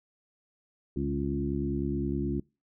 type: harmonic tone with a mistuned harmonic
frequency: 69.7 Hz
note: C#2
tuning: 10 cents sharp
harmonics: 1 / 2 / 3 / 4 / 5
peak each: -35 / -34 / -34 / -33 / -34 dBFS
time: 0.96-2.4 s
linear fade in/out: 5 ms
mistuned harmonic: 2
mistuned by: +42 cents
effects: noise-tail reverb RT60 0.3 s tail -25 dB re dry